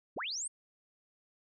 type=linear sweep; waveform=sine; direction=up; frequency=62.7 to 8870 Hz; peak=-35 dBFS; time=0.16-0.48 s; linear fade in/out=10 ms; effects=none